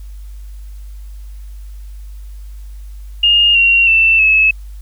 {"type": "tone with pitch steps", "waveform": "sine", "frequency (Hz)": [2835, 2751, 2670, 2591], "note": ["F7", "F7", "E7", "E7"], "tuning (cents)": [25, -27, 22, -30], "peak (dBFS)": -7, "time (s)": [3.23, 4.51], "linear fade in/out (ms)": 5, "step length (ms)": 320, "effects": ["added 50 Hz sine -28 dBFS peak until 4.81 s", "white hiss -52 dBFS RMS until 4.81 s"]}